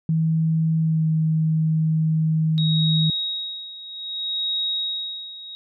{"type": "tone with pitch glide", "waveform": "sine", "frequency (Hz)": [160.8, 158.49], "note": ["E3", "D#3"], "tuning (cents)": [-43, 32], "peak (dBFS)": -17, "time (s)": [0.09, 3.1], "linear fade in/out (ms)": 2, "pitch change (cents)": -25, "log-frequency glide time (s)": [0.79, 1.06]}
{"type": "tone with tremolo", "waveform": "sine", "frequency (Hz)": 3785, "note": "A#7", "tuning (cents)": 26, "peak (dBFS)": -21, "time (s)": [2.58, 5.55], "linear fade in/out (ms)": 0, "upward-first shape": "sine", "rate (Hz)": 0.62, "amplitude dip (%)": 80}
{"effects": []}